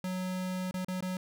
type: tone with dropouts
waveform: square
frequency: 184.5 Hz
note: F#3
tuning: 5 cents flat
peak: -33 dBFS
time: 0.04-1.17 s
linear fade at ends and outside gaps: 2 ms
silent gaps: 0.711-0.741 / 0.847-0.883 / 1.007-1.024 s
effects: none